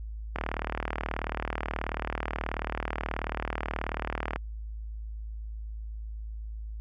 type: click train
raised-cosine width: 0.5 ms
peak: -15 dBFS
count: 155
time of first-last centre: 0.36-4.36 s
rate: 38.5 Hz
effects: added 54 Hz sine -35 dBFS peak until 6.8 s